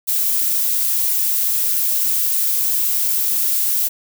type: noise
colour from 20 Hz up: violet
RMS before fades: -18 dBFS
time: 0.07-3.89 s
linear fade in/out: 20 ms
effects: none